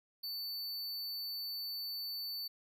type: tone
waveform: square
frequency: 4500 Hz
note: C#8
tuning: 25 cents sharp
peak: -39 dBFS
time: 0.23-2.48 s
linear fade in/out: 10 ms
effects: none